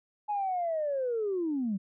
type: linear sweep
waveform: sine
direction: down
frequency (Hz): 847 to 183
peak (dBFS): -27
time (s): 0.28-1.78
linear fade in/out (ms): 20
effects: tanh soft clip ceiling -23 dBFS